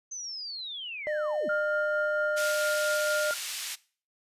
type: linear sweep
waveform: sine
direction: down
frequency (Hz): 6272 to 164.81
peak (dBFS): -35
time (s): 0.11-1.49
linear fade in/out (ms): 10
type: tone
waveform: triangle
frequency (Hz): 605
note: D#5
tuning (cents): -49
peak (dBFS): -26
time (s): 1.07-3.31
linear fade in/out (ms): 0
type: tone with tremolo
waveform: sine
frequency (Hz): 1408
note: F6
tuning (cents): +14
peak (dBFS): -27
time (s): 1.49-3.34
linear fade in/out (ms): 5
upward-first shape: sine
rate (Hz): 4.4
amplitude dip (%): 25
type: band-pass noise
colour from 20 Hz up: pink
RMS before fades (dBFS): -36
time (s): 2.36-3.76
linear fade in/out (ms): 20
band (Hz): 2700 to 12000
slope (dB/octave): 12
effects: noise-tail reverb RT60 0.4 s tail -20 dB re dry + resampled to 32000 Hz